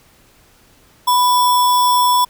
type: tone with sample-and-hold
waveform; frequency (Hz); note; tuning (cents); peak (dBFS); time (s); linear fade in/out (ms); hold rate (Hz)
sine; 989; B5; +2; -10; 1.07-2.25; 10; 4410
effects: pink hiss -51 dBFS RMS until 2.29 s